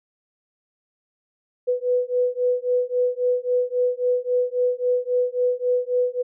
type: beating tone pair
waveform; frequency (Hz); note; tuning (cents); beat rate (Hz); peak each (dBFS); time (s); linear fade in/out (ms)
sine; 493.9 / 497.6; B4 / B4; 0 / +13; 3.7; -22; 1.67-6.23; 20
effects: none